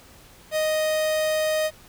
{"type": "tone", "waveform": "45% pulse", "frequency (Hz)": 622.3, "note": "D#5", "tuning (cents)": 0, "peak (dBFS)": -21, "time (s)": [0.51, 1.71], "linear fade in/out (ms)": 50, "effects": ["pink hiss -50 dBFS RMS until 1.88 s"]}